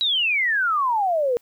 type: exponential sweep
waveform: sine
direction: down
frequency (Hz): 3951 to 466.2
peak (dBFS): -18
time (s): 0.01-1.37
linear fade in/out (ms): 0
effects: white hiss -61 dBFS RMS until 1.41 s